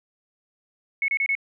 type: tone bursts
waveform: sine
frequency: 2200 Hz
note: C#7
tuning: 14 cents flat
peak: -20 dBFS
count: 4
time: 1.02-1.352 s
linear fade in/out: 2 ms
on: 62 ms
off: 28 ms
effects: none